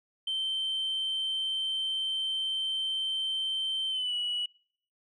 sine tone with pitch glide, 3109 to 2935 Hz, G7 to F#7, -15 to -15 cents, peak -27 dBFS, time 0.27-4.46 s, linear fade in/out 5 ms, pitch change -100 cents, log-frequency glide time 3.89-4.14 s, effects noise-tail reverb RT60 0.6 s tail -25 dB re dry + tanh soft clip ceiling -26 dBFS

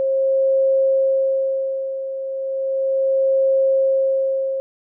sine tone with tremolo, 536 Hz, C5, 42 cents sharp, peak -13 dBFS, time 0-4.6 s, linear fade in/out 0 ms, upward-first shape sine, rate 0.35 Hz, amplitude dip 70%, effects none

